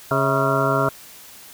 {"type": "harmonic tone with a mistuned harmonic", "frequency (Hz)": 137.2, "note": "C#3", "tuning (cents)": -17, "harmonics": [1, 2, 3, 4, 5, 7, 8, 9, 10], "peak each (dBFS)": [-24, -27, -25, -28, -23, -28, -27, -28, -23], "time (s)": [0.11, 0.89], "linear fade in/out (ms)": 2, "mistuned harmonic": 5, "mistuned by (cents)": -84, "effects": ["white hiss -43 dBFS RMS until 1.53 s"]}